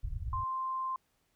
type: low-pass noise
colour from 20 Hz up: pink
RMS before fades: -37 dBFS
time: 0.03-0.44 s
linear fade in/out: 5 ms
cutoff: 120 Hz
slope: 48 dB/octave
type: tone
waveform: sine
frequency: 1046.5 Hz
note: C6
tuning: in tune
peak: -32 dBFS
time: 0.33-0.96 s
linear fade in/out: 2 ms
effects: pink hiss -75 dBFS RMS until 1.35 s